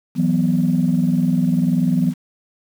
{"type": "chord", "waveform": "sine", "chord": "E suspended second", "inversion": "none", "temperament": "equal", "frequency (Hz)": [164.81, 185, 246.9], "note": ["E3", "F#3", "B3"], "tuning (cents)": [0, 0, 0], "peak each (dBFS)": -18, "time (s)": [0.15, 2.14], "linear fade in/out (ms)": 50, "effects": ["tanh soft clip ceiling -7 dBFS", "7-bit"]}